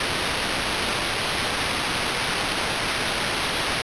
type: noise with sample-and-hold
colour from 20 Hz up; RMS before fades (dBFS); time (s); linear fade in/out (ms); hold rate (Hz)
violet; -25; 0-3.82; 5; 7350
effects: resampled to 24000 Hz